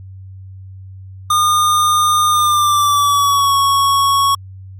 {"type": "tone with pitch glide", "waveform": "square", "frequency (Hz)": [1217, 1109.6], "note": ["D#6", "C#6"], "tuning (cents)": [-39, 1], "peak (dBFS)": -11, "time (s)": [1.3, 4.35], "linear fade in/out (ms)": 5, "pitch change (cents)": -160, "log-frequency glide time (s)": [2.3, 3.55], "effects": ["added 95 Hz sine -31 dBFS peak until 4.79 s", "MP3 64 kbps"]}